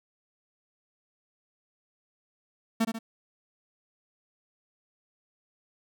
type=tone with echo; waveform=45% pulse; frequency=225.8 Hz; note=A3; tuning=45 cents sharp; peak=-22 dBFS; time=2.8-2.85 s; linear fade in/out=10 ms; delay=70 ms; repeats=2; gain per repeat=-6 dB; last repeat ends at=2.99 s; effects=none